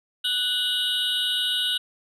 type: tone cluster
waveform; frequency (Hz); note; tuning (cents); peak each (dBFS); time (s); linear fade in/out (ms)
triangle; 1482 / 2918 / 3203 / 3580 / 3832; F#6 / F#7 / G7 / A7 / A#7; +2 / -25 / +37 / +29 / +47; -31 / -24 / -31 / -28 / -27; 0.24-1.78; 10
effects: resampled to 32000 Hz